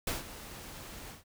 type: noise with ADSR envelope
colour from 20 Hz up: pink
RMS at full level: -32 dBFS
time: 0.07-1.24 s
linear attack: 4 ms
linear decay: 150 ms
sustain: -14 dB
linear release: 150 ms
effects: none